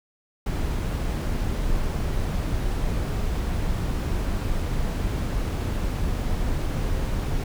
brown noise, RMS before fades -25 dBFS, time 0.46-7.44 s, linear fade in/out 5 ms, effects none

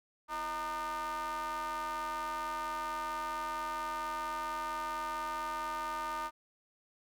square ring-modulated tone, 146.83 Hz, D3, in tune, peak -33 dBFS, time 0.28-6.31 s, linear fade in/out 50 ms, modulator 1070 Hz, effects none

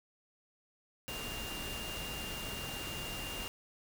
sine tone in noise, 2800 Hz, F7, 4 cents sharp, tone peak -43 dBFS, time 1.08-3.48 s, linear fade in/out 0 ms, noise pink, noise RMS -42 dBFS, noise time 1.08-3.48 s, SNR -4 dB, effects none

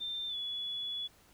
sine tone with pitch glide, 3585 to 3407 Hz, A7 to G#7, +32 to +44 cents, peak -35 dBFS, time 0-1.08 s, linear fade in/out 20 ms, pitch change -88 cents, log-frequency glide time 0.28-0.36 s, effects pink hiss -63 dBFS RMS until 1.33 s

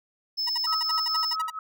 triangle tone, 5240 Hz, E8, 11 cents flat, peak -24 dBFS, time 0.37-1.36 s, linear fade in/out 20 ms
sawtooth tone bursts, 960 Hz, B5, 49 cents flat, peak -27 dBFS, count 13, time 0.47-1.502 s, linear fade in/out 5 ms, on 24 ms, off 60 ms
sine tone with tremolo, 1284 Hz, E6, 46 cents flat, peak -24 dBFS, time 0.67-1.59 s, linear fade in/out 2 ms, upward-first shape triangle, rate 4.4 Hz, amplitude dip 95%
effects none

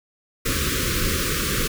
pink band-stop noise, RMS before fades -23 dBFS, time 0.45-1.68 s, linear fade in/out 10 ms, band 540 to 1100 Hz, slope 96 dB/octave, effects none

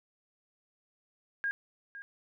sine tone with echo, 1624 Hz, G#6, 39 cents flat, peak -29 dBFS, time 1.44-1.51 s, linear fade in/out 0 ms, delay 510 ms, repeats 1, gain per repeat -13 dB, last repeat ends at 2.02 s, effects none

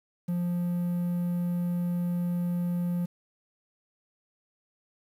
triangle tone with quantisation, 175.3 Hz, F3, 7 cents sharp, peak -24 dBFS, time 0.28-3.06 s, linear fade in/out 10 ms, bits 9, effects none

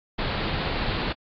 pink low-pass noise, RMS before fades -27 dBFS, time 0.18-1.13 s, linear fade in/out 10 ms, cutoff 4600 Hz, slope 96 dB/octave, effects AAC 48 kbps

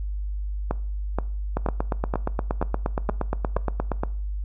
two click trains, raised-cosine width 1 ms, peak -10 / -10 dBFS, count 7 / 22, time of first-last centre 0.71-3.567 / 1.57-4.035 s, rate 2.1 / 8.52 Hz, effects noise-tail reverb RT60 0.5 s tail -20 dB re dry + added 50 Hz sine -26 dBFS peak until 4.44 s

